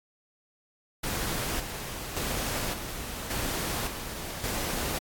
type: noise with tremolo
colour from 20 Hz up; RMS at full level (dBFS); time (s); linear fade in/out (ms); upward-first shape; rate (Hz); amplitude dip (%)
pink; -31; 1.03-4.99; 10; square; 0.88; 50
effects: AAC 64 kbps